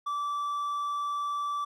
triangle tone, 1161 Hz, D6, 20 cents flat, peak -27 dBFS, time 0.06-1.65 s, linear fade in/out 10 ms, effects none

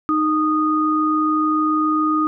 sine tone pair together, 309 / 1236 Hz, D#4 / D#6, -12 / -12 cents, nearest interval 2 octaves, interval 2400 cents, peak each -18 dBFS, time 0.09-2.27 s, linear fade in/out 0 ms, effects none

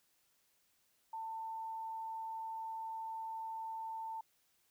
sine tone, 894 Hz, A5, 27 cents sharp, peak -40 dBFS, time 1.13-4.21 s, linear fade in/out 5 ms, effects white hiss -75 dBFS RMS until 4.7 s

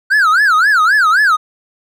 triangle tone with vibrato, 1465 Hz, F#6, 18 cents flat, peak -6 dBFS, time 0.1-1.37 s, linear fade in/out 20 ms, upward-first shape sine, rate 3.8 Hz, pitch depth 290 cents each way, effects none

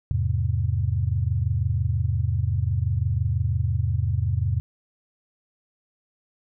sine chord, E augmented, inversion none, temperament just, 82.41 / 103.01 / 128.76 Hz, E2 / G#2 / B#2, 0 / -14 / -27 cents, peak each -25 / -24 / -26 dBFS, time 0.11-4.6 s, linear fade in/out 0 ms, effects none

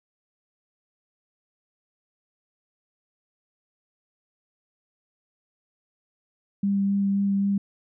sine tone with vibrato, 198.5 Hz, G3, 22 cents sharp, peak -20 dBFS, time 6.63-7.58 s, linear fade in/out 5 ms, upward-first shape sine, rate 3.8 Hz, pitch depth 10 cents each way, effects none

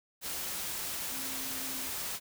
sine tone in noise, 264.2 Hz, C4, 17 cents sharp, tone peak -47 dBFS, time 1.09-1.9 s, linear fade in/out 50 ms, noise white, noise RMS -37 dBFS, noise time 0.21-2.2 s, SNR -13 dB, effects none

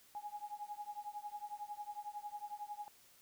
sine tone with tremolo, 830.6 Hz, G#5, in tune, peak -39 dBFS, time 0.15-2.88 s, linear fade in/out 0 ms, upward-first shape triangle, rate 11 Hz, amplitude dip 100%, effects white hiss -65 dBFS RMS until 3.21 s

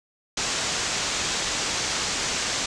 white low-pass noise, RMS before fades -27 dBFS, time 0.37-2.66 s, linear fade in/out 5 ms, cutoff 7600 Hz, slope 48 dB/octave, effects none

